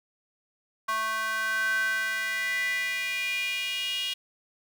square tone with high-pass filter sweep, 220 Hz, A3, in tune, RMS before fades -29 dBFS, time 0.88-4.14 s, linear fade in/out 10 ms, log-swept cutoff 1200 to 3000 Hz, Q 7, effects none

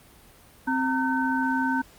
sine tone cluster, 262.4 / 915 / 1524 Hz, C4 / A#5 / G6, +5 / -32 / -49 cents, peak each -25 / -27 / -28 dBFS, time 0.67-1.82 s, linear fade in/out 10 ms, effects pink hiss -53 dBFS RMS until 1.98 s + Opus 32 kbps

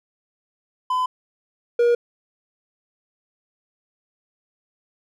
triangle tone pair in turn, 1012 / 476.2 Hz, B5 / A#4, +42 / +37 cents, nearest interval octave + minor second, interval 1305 cents, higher first, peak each -17 / -12 dBFS, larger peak second, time 0.9-1.06 / 1.79-1.95 s, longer neither, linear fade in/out 5 ms, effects none

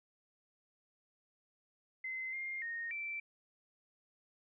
sine tone with pitch steps, 2058 / 2116 / 1854 / 2336 Hz, C7 / C7 / A#6 / D7, -29 / +19 / -10 / -10 cents, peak -38 dBFS, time 2.04-3.2 s, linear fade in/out 5 ms, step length 290 ms, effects none

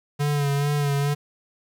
square tone with vibrato, 143.6 Hz, D3, 39 cents flat, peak -21 dBFS, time 0.19-1.15 s, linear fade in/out 20 ms, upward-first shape sine, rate 2.3 Hz, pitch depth 36 cents each way, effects 9-bit

